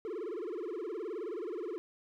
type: tone with vibrato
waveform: triangle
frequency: 392 Hz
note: G4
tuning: in tune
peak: -34 dBFS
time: 0.05-1.78 s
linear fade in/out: 0 ms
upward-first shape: sine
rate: 19 Hz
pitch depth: 280 cents each way
effects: none